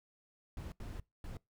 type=noise bursts at uneven times; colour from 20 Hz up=brown; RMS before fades=-44 dBFS; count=3; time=0.57-0.72 / 0.8-1 / 1.24-1.37 s; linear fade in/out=2 ms; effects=noise-tail reverb RT60 0.2 s tail -23 dB re dry